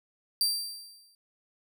sawtooth tone with exponential decay, 4699 Hz, D8, in tune, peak -19 dBFS, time 0.41-1.15 s, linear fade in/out 1 ms, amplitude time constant 160 ms, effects none

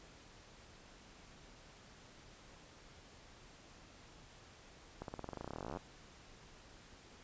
accelerating click train, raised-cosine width 1 ms, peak -29 dBFS, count 27, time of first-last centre 5.02-5.771 s, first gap 62 ms, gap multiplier 0.93, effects pink hiss -59 dBFS RMS until 7.23 s + resampled to 16000 Hz

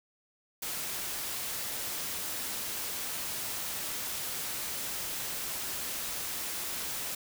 white noise, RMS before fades -36 dBFS, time 0.62-7.15 s, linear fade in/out 5 ms, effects none

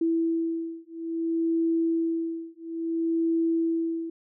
sine beating tone pair, 329.6 / 330.19 Hz, E4 / E4, 0 / +3 cents, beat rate 0.59 Hz, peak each -27 dBFS, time 0.01-4.1 s, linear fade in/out 5 ms, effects none

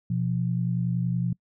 sine tone pair together, 123.47 / 174.11 Hz, B2 / F3, 0 / -5 cents, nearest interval tritone, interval 595 cents, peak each -26 dBFS, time 0.1-1.33 s, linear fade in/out 5 ms, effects noise-tail reverb RT60 0.1 s tail -25 dB re dry

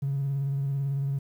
triangle tone with vibrato, 138.59 Hz, C#3, in tune, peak -22 dBFS, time 0.02-1.19 s, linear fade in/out 10 ms, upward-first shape sine, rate 18 Hz, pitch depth 35 cents each way, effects tanh soft clip ceiling -22 dBFS + 10-bit

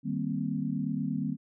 sine chord, C minor seventh, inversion first, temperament equal with one note detuned, 154.31 / 196 / 233.1 / 261.6 Hz, Eb3 / G3 / Bb3 / C4, -14 / 0 / 0 / 0 cents, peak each -34 dBFS, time 0.03-1.37 s, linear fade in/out 50 ms, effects none

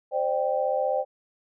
sine chord, C suspended second, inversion none, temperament equal with one note detuned, 523.3 / 598.6 / 784 Hz, C5 / D5 / G5, 0 / +33 / 0 cents, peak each -26 / -27 / -28 dBFS, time 0.11-1.05 s, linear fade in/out 50 ms, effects none

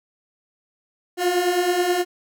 30% pulse beating tone pair, 349.2 / 358.7 Hz, F4 / F4, 0 / +46 cents, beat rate 9.5 Hz, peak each -22 / -17 dBFS, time 1.17-2.05 s, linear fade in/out 50 ms, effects none

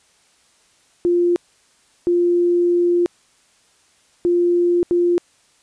sine tone bursts at uneven times, 349.2 Hz, F4, in tune, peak -13 dBFS, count 4, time 1.05-1.36 / 2.07-3.06 / 4.25-4.83 / 4.91-5.18 s, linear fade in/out 0 ms, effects white hiss -57 dBFS RMS until 5.62 s + resampled to 22050 Hz

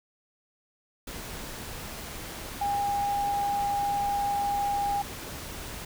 sine tone in noise, 809 Hz, G#5, 46 cents flat, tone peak -25 dBFS, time 2.61-5.02 s, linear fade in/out 5 ms, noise pink, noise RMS -39 dBFS, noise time 1.07-5.85 s, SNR +11 dB, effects none

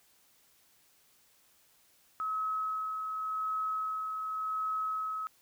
sine tone with tremolo, 1283 Hz, E6, 47 cents flat, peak -30 dBFS, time 2.2-5.27 s, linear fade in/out 0 ms, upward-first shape sine, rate 0.89 Hz, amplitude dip 35%, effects white hiss -66 dBFS RMS until 5.41 s

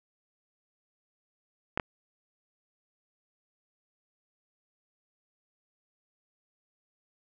clicks, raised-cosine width 0.5 ms, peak -13 dBFS, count 2, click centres 1.775 / 1.798 s, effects none

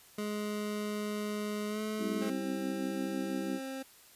25% pulse tone with pitch glide, 209.4 to 214.9 Hz, G#3 to A3, +15 to -41 cents, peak -30 dBFS, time 0.18-2.3 s, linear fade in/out 5 ms, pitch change +44 cents, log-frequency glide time 1.68-1.81 s
harmonic tone, 65.1 Hz, C2, 8 cents flat, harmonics 3 / 4 / 5 / 6, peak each -38 / -40 / -38 / -43 dBFS, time 1.98-3.6 s, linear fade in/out 50 ms
25% pulse tone, 266.3 Hz, C4, 31 cents sharp, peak -34 dBFS, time 2.21-3.83 s, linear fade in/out 10 ms
effects white hiss -58 dBFS RMS until 4.15 s + resampled to 32000 Hz

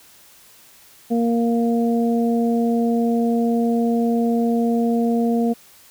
harmonic tone, 233.1 Hz, A#3, in tune, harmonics 1 / 2 / 3, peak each -17 / -23 / -27 dBFS, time 1.1-5.54 s, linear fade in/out 20 ms, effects white hiss -49 dBFS RMS until 5.9 s

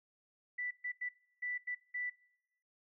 sine tone bursts at uneven times, 1975 Hz, B6, in tune, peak -36 dBFS, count 6, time 0.58-0.71 / 0.84-0.92 / 1.01-1.09 / 1.42-1.58 / 1.67-1.75 / 1.94-2.1 s, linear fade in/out 10 ms, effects noise-tail reverb RT60 0.9 s tail -22 dB re dry

